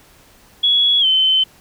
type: tone with pitch glide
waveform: sine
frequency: 3364 to 3067 Hz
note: G#7 to G7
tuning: +22 to -38 cents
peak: -11 dBFS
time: 0.63-1.44 s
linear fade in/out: 10 ms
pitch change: -160 cents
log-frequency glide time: 1-1.06 s
effects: pink hiss -49 dBFS RMS until 1.6 s